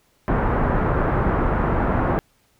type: low-pass noise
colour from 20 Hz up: pink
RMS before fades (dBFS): -20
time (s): 0.28-2.19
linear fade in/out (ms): 0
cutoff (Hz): 1500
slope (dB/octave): 24
effects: pink hiss -62 dBFS RMS until 2.59 s